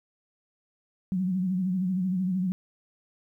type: tone with vibrato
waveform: sine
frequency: 185 Hz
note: F#3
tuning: in tune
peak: -24 dBFS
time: 1.12-2.52 s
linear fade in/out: 0 ms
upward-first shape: sine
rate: 13 Hz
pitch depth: 71 cents each way
effects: 11-bit